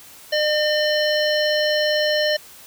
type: harmonic tone with a mistuned harmonic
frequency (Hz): 605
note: D#5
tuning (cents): -49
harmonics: 1 / 3 / 5 / 7 / 9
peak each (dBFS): -19 / -24 / -26 / -27 / -29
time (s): 0.32-2.37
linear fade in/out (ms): 10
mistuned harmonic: 7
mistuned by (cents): -19
effects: white hiss -44 dBFS RMS until 2.66 s